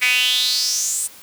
sawtooth tone with high-pass filter sweep, 250 Hz, B3, 21 cents sharp, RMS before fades -19 dBFS, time 0.01-1.08 s, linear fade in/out 20 ms, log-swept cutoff 2200 to 8900 Hz, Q 6.2, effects white hiss -43 dBFS RMS until 1.22 s + high-pass 60 Hz 12 dB/octave

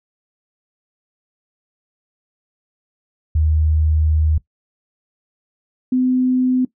sine tone pair in turn, 77.78 / 254.5 Hz, D#2 / C4, 0 / -48 cents, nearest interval octave + major sixth, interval 2052 cents, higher second, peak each -13 dBFS, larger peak neither, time 3.35-4.38 / 5.92-6.65 s, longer first, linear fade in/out 5 ms, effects noise-tail reverb RT60 0.1 s tail -18 dB re dry

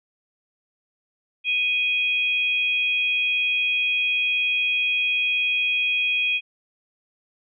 sine tone pair together, 2489 / 3272 Hz, D#7 / G#7, 0 / -26 cents, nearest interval perfect fourth, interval 474 cents, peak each -20 / -27 dBFS, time 1.44-6.41 s, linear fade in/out 50 ms, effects none

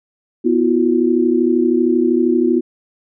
sine chord, B suspended fourth, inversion none, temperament equal with one note detuned, 246.9 / 329.6 / 362.4 Hz, B3 / E4 / F#4, 0 / 0 / -36 cents, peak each -16 dBFS, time 0.44-2.61 s, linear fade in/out 20 ms, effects none

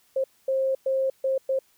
sine tone bursts at uneven times, 532 Hz, C5, 29 cents sharp, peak -21 dBFS, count 5, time 0.16-0.24 / 0.48-0.75 / 0.86-1.1 / 1.24-1.38 / 1.49-1.59 s, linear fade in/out 5 ms, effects white hiss -63 dBFS RMS until 1.77 s

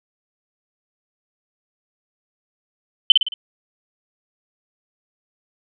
sine tone with echo, 3061 Hz, G7, 42 cents flat, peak -3 dBFS, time 3.1-3.12 s, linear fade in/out 2 ms, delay 55 ms, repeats 4, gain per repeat -6 dB, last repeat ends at 3.34 s, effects none

